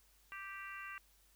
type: harmonic tone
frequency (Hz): 392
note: G4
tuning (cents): 0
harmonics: 3 / 4 / 5 / 6 / 7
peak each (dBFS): -50 / -50 / -51 / -55 / -52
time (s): 0.32-0.98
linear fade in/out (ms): 0
effects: added 50 Hz sine -70 dBFS peak until 1.35 s + white hiss -70 dBFS RMS until 1.35 s